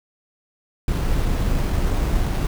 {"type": "noise with sample-and-hold", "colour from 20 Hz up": "brown", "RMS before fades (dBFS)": -20, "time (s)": [0.88, 2.47], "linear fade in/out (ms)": 2, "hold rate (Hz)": 7350, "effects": []}